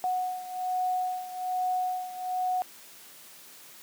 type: beating tone pair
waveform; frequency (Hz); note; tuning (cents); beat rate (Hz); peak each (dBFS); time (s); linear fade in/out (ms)
sine; 735 / 736.2; F#5 / F#5; -12 / -9; 1.2; -29 / -33; 0.04-2.62; 0
effects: white hiss -50 dBFS RMS until 3.82 s + high-pass 150 Hz 12 dB/octave